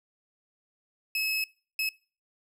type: tone bursts at uneven times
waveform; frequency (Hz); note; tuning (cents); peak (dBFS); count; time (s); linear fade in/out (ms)
30% pulse; 2581; E7; -37; -24; 2; 1.15-1.44 / 1.79-1.89; 2
effects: noise-tail reverb RT60 0.4 s tail -25 dB re dry